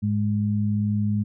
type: tone pair together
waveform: sine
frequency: 105.3 / 207.7 Hz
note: G#2 / G#3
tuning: +24 / 0 cents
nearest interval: octave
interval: 1176 cents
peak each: -23 dBFS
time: 0.02-1.24 s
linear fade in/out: 20 ms
effects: none